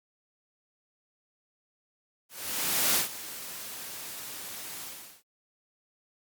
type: noise with ADSR envelope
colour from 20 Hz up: white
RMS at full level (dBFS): -24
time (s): 2.29-5.23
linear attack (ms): 670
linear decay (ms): 120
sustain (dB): -16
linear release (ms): 410
effects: high-pass 100 Hz 12 dB/octave + Opus 48 kbps